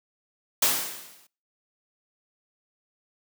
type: noise with exponential decay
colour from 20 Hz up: white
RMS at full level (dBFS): -19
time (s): 0.62-1.27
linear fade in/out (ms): 5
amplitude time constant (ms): 140
effects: noise-tail reverb RT60 0.4 s tail -25 dB re dry + high-pass 150 Hz 12 dB/octave